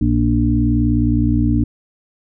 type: harmonic tone with a mistuned harmonic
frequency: 59.3 Hz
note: A#1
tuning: 30 cents sharp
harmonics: 1 / 2 / 4 / 5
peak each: -18 / -18 / -18 / -18 dBFS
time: 0.01-1.64 s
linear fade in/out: 5 ms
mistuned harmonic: 1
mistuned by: +22 cents
effects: none